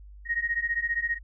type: beating tone pair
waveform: sine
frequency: 1864.7 / 1879.7 Hz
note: A#6 / A#6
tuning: 0 / +14 cents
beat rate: 15 Hz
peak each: -29 / -28 dBFS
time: 0.25-1.19 s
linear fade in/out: 50 ms
effects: added 50 Hz sine -44 dBFS peak until 1.23 s